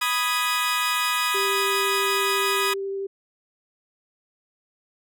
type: chord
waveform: 20% pulse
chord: G# minor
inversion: first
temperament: equal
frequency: 987.8 / 1244.5 / 1661.2 Hz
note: B5 / D#6 / G#6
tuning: 0 / 0 / 0 cents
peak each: -22 / -19 / -24 dBFS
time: 0.01-2.74 s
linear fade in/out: 10 ms
type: tone with vibrato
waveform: sine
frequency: 392 Hz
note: G4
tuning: in tune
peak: -26 dBFS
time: 1.34-3.07 s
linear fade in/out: 10 ms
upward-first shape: triangle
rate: 12 Hz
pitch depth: 9 cents each way
effects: none